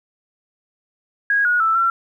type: tone with pitch steps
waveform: sine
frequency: 1645 / 1450 / 1322 / 1356 Hz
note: G#6 / F#6 / E6 / E6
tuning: -17 / -35 / +5 / +49 cents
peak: -14 dBFS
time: 1.3-1.9 s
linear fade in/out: 2 ms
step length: 150 ms
effects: 9-bit